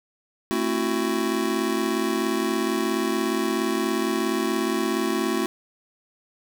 square chord, F# half-diminished seventh, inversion first, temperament just, 222 / 266.4 / 333 / 370 Hz, A3 / C4 / E4 / F#4, +16 / +31 / +18 / 0 cents, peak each -29 / -30 / -28 / -28 dBFS, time 0.51-5.46 s, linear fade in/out 0 ms, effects none

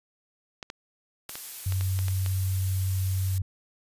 clicks, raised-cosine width 0.2 ms, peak -19 dBFS, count 9, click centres 0.628 / 0.701 / 1.294 / 1.355 / 1.723 / 1.81 / 1.99 / 2.083 / 2.262 s
blue noise, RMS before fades -38 dBFS, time 1.29-3.38 s, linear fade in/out 0 ms
sine tone, 94.4 Hz, F#2, 35 cents sharp, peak -24 dBFS, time 1.66-3.42 s, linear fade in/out 5 ms
effects resampled to 32000 Hz

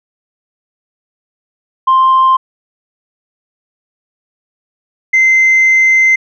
sine tone pair in turn, 1049 / 2073 Hz, C6 / C7, +4 / -17 cents, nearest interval octave, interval 1179 cents, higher second, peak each -4 dBFS, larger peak neither, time 1.87-2.37 / 5.13-6.16 s, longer second, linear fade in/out 10 ms, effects tanh soft clip ceiling -3 dBFS

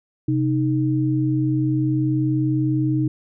sine tone pair together, 130.34 / 310 Hz, C3 / D#4, -6 / -6 cents, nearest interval octave + minor third, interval 1500 cents, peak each -20 dBFS, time 0.28-3.08 s, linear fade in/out 5 ms, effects none

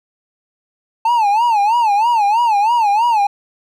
triangle tone with vibrato, 880 Hz, A5, in tune, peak -9 dBFS, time 1.05-3.27 s, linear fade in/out 5 ms, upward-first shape sine, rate 3.1 Hz, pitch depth 160 cents each way, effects none

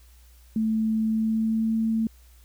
sine tone with pitch glide, 220 to 223.3 Hz, A3 to A3, 0 to +26 cents, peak -21 dBFS, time 0.56-2.07 s, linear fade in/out 2 ms, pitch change +26 cents, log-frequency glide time 1.05-1.77 s, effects added 60 Hz sine -50 dBFS peak until 2.44 s + white hiss -60 dBFS RMS until 2.44 s

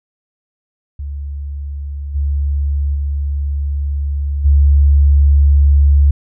sine tone with level steps, 71.1 Hz, C#2, 45 cents sharp, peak -21 / -13 / -15 / -6 dBFS, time 0.99-6.11 s, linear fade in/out 5 ms, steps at 2.14 / 2.94 / 4.44 s, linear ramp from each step 20 ms, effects none

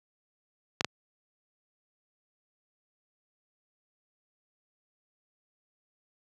clicks, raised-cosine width 0.2 ms, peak -9 dBFS, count 2, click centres 0.809 / 0.846 s, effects high-pass 100 Hz 12 dB/octave

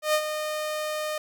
sawtooth tone with ADSR envelope, 612 Hz, D#5, 29 cents flat, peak -15 dBFS, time 0.02-1.18 s, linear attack 120 ms, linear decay 67 ms, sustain -9 dB, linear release 3 ms, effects none

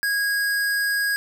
square tone, 1645 Hz, G#6, 17 cents flat, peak -21 dBFS, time 0.03-1.16 s, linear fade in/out 0 ms, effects none

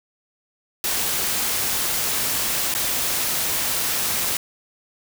white noise with dropouts, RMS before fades -23 dBFS, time 0.84-4.37 s, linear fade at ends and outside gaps 1 ms, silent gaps 2.74-2.749 s, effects none

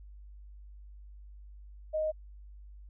sine tone, 622.3 Hz, D#5, in tune, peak -28 dBFS, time 1.93-2.12 s, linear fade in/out 20 ms, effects added 50 Hz sine -47 dBFS peak until 2.89 s

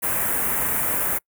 white band-stop noise, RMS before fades -23 dBFS, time 0.02-1.19 s, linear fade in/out 20 ms, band 2100 to 9600 Hz, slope 24 dB/octave, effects noise-tail reverb RT60 0.1 s tail -26 dB re dry

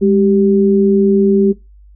sine tone pair together, 204.5 / 390 Hz, G#3 / G4, -26 / -9 cents, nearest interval major seventh, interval 1117 cents, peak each -11 dBFS, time 0.01-1.53 s, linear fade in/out 20 ms, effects noise-tail reverb RT60 0.2 s tail -19 dB re dry + added 50 Hz sine -39 dBFS peak until 1.95 s

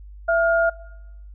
sine tone pair together, 667 / 1415.9 Hz, E5 / F6, +20 / +23 cents, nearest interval octave + minor second, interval 1303 cents, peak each -17 / -21 dBFS, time 0.28-0.7 s, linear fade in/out 10 ms, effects noise-tail reverb RT60 0.9 s tail -21 dB re dry + added 50 Hz sine -38 dBFS peak until 1.34 s

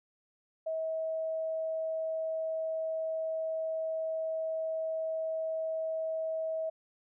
sine tone, 642 Hz, E5, 46 cents flat, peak -31 dBFS, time 0.66-6.7 s, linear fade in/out 10 ms, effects none

